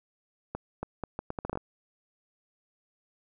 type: accelerating click train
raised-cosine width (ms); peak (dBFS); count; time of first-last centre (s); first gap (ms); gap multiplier
1; -19; 11; 0.55-1.574; 280; 0.74
effects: none